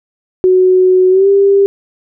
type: tone with pitch glide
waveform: sine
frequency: 370 to 396.6 Hz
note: F#4 to G4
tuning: 0 to +20 cents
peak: -5 dBFS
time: 0.44-1.66 s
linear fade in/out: 0 ms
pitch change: +120 cents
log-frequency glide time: 1.1-1.28 s
effects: none